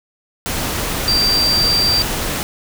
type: tone in noise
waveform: sine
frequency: 4699 Hz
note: D8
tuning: in tune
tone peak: -13 dBFS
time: 1.08-2.02 s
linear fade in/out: 0 ms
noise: pink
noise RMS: -21 dBFS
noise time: 0.46-2.43 s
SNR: +5 dB
effects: none